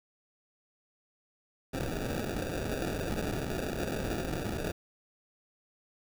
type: noise with sample-and-hold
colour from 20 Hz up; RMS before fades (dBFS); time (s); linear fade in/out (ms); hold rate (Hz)
violet; -34; 1.73-4.72; 10; 1050
effects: none